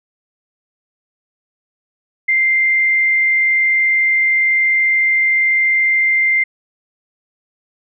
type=tone with frequency modulation; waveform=sine; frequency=2093 Hz; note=C7; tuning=in tune; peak=-11 dBFS; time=2.28-6.44 s; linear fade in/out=10 ms; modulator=51.9 Hz; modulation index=0.3; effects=none